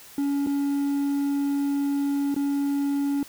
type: tone with dropouts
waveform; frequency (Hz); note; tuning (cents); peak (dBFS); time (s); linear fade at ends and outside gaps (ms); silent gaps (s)
triangle; 281.9; C#4; +29; -20; 0.18-3.23; 2; 0.464-0.47 / 2.344-2.363
effects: white hiss -47 dBFS RMS until 3.28 s